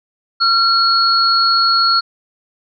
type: tone pair together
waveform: sine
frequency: 1368 / 4347 Hz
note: F6 / C#8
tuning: -36 / -35 cents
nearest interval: octave + minor sixth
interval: 2001 cents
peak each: -13 dBFS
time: 0.4-2.01 s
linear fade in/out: 20 ms
effects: none